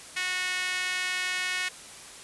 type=tone with high-pass filter; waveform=sawtooth; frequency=366.3 Hz; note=F#4; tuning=17 cents flat; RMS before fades=-30 dBFS; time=0.16-1.69 s; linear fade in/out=10 ms; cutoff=2000 Hz; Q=2.4; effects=white hiss -45 dBFS RMS until 2.23 s + resampled to 24000 Hz